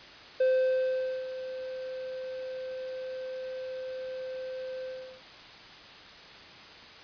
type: tone with ADSR envelope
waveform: triangle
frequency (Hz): 517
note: C5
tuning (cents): -21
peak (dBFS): -19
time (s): 0.4-5.22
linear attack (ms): 7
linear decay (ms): 850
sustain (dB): -14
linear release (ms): 370
effects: white hiss -48 dBFS RMS until 7.03 s + resampled to 11025 Hz